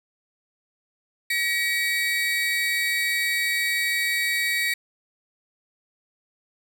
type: tone pair together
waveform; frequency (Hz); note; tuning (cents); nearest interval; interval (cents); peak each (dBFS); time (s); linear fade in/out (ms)
35% pulse; 1911.4 / 2273; A#6 / C#7; +43 / +43; minor third; 300; -23; 1.3-4.74; 5
effects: none